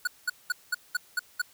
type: tone bursts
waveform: square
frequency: 1466 Hz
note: F#6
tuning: 16 cents flat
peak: -25 dBFS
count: 7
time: 0.05-1.418 s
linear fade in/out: 5 ms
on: 24 ms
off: 200 ms
effects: white hiss -58 dBFS RMS until 1.53 s